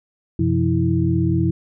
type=tone cluster; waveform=sine; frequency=91.9 / 128.2 / 172.3 / 326 Hz; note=F#2 / C3 / F3 / E4; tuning=-11 / -35 / -23 / -19 cents; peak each=-21 dBFS; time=0.39-1.51 s; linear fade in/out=5 ms; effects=none